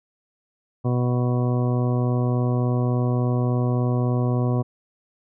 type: harmonic tone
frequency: 123.47 Hz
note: B2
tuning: in tune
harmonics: 1 / 2 / 3 / 4 / 5 / 6 / 8 / 9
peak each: -20 / -26 / -30 / -32 / -34 / -36 / -38 / -39 dBFS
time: 0.84-4.63 s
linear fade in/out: 20 ms
effects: none